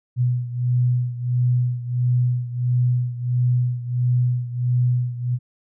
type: beating tone pair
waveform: sine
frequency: 123.1 / 124.6 Hz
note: B2 / B2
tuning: -5 / +16 cents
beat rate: 1.5 Hz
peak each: -19 / -23 dBFS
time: 0.16-5.39 s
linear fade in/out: 50 ms
effects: none